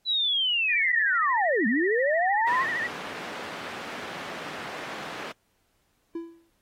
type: linear two-way sweep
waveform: sine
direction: down then up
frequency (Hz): 4000 to 205.3 to 1106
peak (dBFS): -22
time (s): 0.05-2.66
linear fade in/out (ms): 50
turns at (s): 1.67
type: tone with vibrato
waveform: sine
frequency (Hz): 1864.7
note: A#6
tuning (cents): 0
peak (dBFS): -26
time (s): 0.68-2.88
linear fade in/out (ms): 20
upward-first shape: triangle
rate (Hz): 13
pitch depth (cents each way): 110
type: band-pass noise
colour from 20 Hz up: white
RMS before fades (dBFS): -38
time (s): 2.47-5.32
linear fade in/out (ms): 5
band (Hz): 170 to 1900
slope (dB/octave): 12
type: tone with exponential decay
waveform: triangle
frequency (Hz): 334.3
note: E4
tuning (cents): +24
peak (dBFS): -26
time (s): 6.15-6.5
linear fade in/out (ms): 5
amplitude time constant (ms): 75
effects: pink hiss -71 dBFS RMS until 6.61 s + AAC 48 kbps